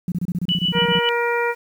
sine tone bursts, 176.6 Hz, F3, 20 cents sharp, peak -19 dBFS, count 14, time 0.08-0.99 s, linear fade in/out 2 ms, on 39 ms, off 28 ms
sine tone with tremolo, 2960 Hz, F#7, in tune, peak -16 dBFS, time 0.49-1.09 s, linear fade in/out 0 ms, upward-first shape triangle, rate 7.1 Hz, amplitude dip 90%
harmonic tone, 474 Hz, A#4, 29 cents sharp, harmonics 1 / 2 / 3 / 4 / 5, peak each -21 / -24 / -26 / -27 / -28 dBFS, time 0.72-1.55 s, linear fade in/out 50 ms
effects 8-bit

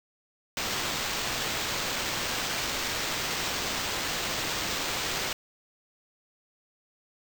violet noise with sample-and-hold, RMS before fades -31 dBFS, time 0.57-5.33 s, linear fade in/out 2 ms, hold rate 11025 Hz, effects none

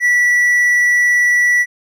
triangle tone, 1953 Hz, B6, 20 cents flat, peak -8 dBFS, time 0-1.66 s, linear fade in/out 50 ms, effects none

